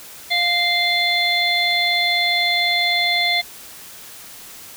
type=harmonic tone with a mistuned harmonic; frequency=696 Hz; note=F5; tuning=6 cents flat; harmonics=1 / 3 / 5 / 6; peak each=-24 / -19 / -21 / -23 dBFS; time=0.3-3.42 s; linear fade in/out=20 ms; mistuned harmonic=1; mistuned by=+16 cents; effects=white hiss -39 dBFS RMS until 4.76 s